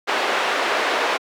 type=band-pass noise; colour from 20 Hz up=pink; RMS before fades=-21 dBFS; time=0.07-1.18 s; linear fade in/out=20 ms; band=470 to 2800 Hz; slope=12 dB/octave; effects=high-pass 300 Hz 12 dB/octave